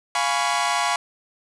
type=chord; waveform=sawtooth; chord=C# dominant seventh; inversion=first; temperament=equal with one note detuned; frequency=698.5 / 830.6 / 987.8 / 1120.3 Hz; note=E#5 / G#5 / B5 / C#6; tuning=0 / 0 / 0 / +18 cents; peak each=-22 dBFS; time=0.15-0.96 s; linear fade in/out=2 ms; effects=resampled to 22050 Hz + 7-bit